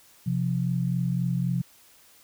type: tone pair together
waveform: sine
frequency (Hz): 130.81 / 174.61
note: C3 / F3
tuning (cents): 0 / 0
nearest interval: perfect fourth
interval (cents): 500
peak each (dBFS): -26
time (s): 0.26-1.62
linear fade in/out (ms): 10
effects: white hiss -56 dBFS RMS until 2.23 s

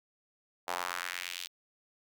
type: tone with high-pass filter sweep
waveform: square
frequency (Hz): 44.37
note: F1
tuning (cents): +28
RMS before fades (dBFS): -38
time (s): 0.67-1.48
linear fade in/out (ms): 20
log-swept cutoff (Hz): 760 to 3600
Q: 1.8
effects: none

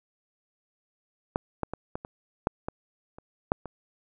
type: clicks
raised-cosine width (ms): 1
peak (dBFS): -11 / -13 / -19 / -18 / -24 / -9 / -17 / -30 / -8 / -23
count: 10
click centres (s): 1.359 / 1.633 / 1.736 / 1.955 / 2.049 / 2.471 / 2.685 / 3.185 / 3.519 / 3.657
effects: none

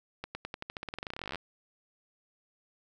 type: accelerating click train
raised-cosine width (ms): 0.3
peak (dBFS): -21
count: 27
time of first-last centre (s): 0.24-1.357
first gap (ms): 110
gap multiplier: 0.91
effects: none

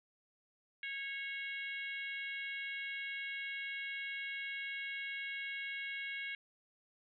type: harmonic tone with a mistuned harmonic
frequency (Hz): 549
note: C#5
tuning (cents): -17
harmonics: 3 / 4 / 5 / 6 / 7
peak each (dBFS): -45 / -41 / -49 / -51 / -57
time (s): 0.83-6.35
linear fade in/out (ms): 2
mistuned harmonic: 5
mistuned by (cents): +31
effects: none

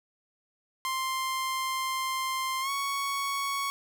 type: tone with pitch glide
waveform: sawtooth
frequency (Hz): 1050 to 1112.4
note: C6 to C#6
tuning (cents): +6 to +6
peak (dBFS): -25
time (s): 0.85-3.7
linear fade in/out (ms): 0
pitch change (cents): +100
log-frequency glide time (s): 2.61-2.7
effects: none

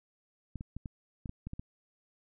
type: clicks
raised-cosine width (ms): 5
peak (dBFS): -27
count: 9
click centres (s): 0.557 / 0.609 / 0.766 / 0.858 / 1.258 / 1.294 / 1.47 / 1.534 / 1.595
effects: none

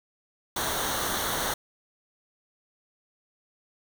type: noise with comb filter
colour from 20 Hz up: pink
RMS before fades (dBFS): -29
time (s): 0.56-1.54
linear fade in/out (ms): 5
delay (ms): 0.4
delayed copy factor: -0.7
effects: none

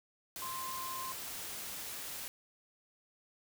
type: tone in noise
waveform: sine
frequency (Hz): 1046.5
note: C6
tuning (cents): 0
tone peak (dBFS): -40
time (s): 0.42-1.12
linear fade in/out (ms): 0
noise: white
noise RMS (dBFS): -43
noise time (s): 0.36-2.28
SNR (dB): 0
effects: none

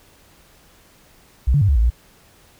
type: tone with pitch steps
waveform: sine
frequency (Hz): 62.6 / 144.1 / 100.6 / 69.8 / 55.1 / 59.2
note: B1 / D3 / G2 / C#2 / A1 / A#1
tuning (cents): +24 / -33 / +45 / +13 / +3 / +27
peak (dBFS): -12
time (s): 1.47-1.902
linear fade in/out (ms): 10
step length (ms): 72
effects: pink hiss -52 dBFS RMS until 2.59 s

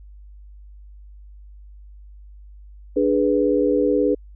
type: chord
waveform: sine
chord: G# diminished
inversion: second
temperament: equal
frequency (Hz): 293.7 / 415.3 / 493.9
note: D4 / G#4 / B4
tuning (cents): 0 / 0 / 0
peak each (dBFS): -20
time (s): 2.96-4.15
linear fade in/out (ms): 10
effects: added 50 Hz sine -40 dBFS peak until 4.35 s

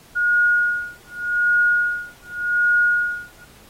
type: tone with tremolo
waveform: sine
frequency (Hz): 1440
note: F#6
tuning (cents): -47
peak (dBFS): -13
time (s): 0.15-3.45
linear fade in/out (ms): 20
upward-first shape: sine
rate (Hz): 0.86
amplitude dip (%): 100
effects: pink hiss -49 dBFS RMS until 3.69 s + AAC 48 kbps

